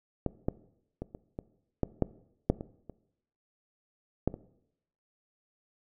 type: clicks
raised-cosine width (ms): 2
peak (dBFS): -15 / -14 / -22 / -28 / -23 / -13 / -11 / -9 / -24 / -29 / -12 / -25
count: 12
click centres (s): 0.263 / 0.485 / 1.02 / 1.149 / 1.389 / 1.833 / 2.023 / 2.5 / 2.609 / 2.897 / 4.276 / 4.341
effects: noise-tail reverb RT60 0.8 s tail -19 dB re dry